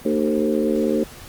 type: harmonic tone with a mistuned harmonic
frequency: 75.7 Hz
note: D#2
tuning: 47 cents flat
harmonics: 3 / 4 / 5 / 6 / 7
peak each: -22 / -23 / -24 / -25 / -25 dBFS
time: 0.05-1.04 s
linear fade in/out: 5 ms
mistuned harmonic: 5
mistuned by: +27 cents
effects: pink hiss -41 dBFS RMS until 1.28 s + Opus 32 kbps